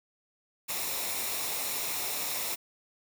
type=noise with comb filter; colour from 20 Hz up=white; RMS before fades=-33 dBFS; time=0.68-2.56 s; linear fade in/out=20 ms; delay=0.64 ms; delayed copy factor=-0.5; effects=none